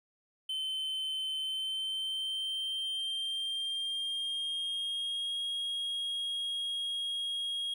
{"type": "tone with pitch glide", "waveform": "triangle", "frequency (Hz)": [3074, 3276], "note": ["G7", "G#7"], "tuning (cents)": [-35, -24], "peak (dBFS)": -31, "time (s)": [0.49, 7.74], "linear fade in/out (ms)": 5, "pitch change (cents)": 111, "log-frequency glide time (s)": [1.37, 5.4], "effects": []}